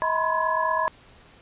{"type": "tone cluster", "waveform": "sine", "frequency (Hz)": [638, 960, 996, 1045, 1689], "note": ["D#5", "B5", "B5", "C6", "G#6"], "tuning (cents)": [43, -49, 14, -2, 29], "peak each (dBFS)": [-28, -30, -25, -27, -30], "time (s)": [0.02, 0.88], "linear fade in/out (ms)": 0, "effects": ["pink hiss -52 dBFS RMS until 1.41 s", "resampled to 8000 Hz"]}